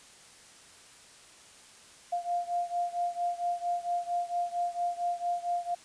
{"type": "beating tone pair", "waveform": "sine", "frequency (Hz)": [698.5, 702.9], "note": ["F5", "F5"], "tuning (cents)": [0, 11], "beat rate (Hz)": 4.4, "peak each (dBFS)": [-31, -33], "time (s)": [2.12, 5.75], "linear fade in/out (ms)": 10, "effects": ["white hiss -54 dBFS RMS until 5.84 s", "resampled to 22050 Hz"]}